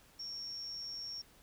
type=tone with amplitude modulation; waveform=sine; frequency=5510 Hz; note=F8; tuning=24 cents flat; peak=-38 dBFS; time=0.19-1.22 s; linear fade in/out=10 ms; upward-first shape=sine; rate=160 Hz; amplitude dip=55%; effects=pink hiss -63 dBFS RMS until 1.42 s